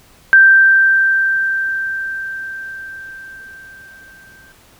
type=tone with exponential decay; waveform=sine; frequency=1568 Hz; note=G6; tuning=in tune; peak=-3 dBFS; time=0.33-4.52 s; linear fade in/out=0 ms; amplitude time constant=910 ms; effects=pink hiss -48 dBFS RMS until 4.79 s